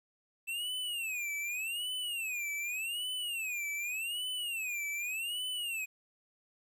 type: tone with vibrato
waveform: square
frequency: 2639 Hz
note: E7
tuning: 1 cent sharp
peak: -35 dBFS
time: 0.47-5.86 s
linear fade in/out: 20 ms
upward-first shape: sine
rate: 0.85 Hz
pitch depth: 230 cents each way
effects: 11-bit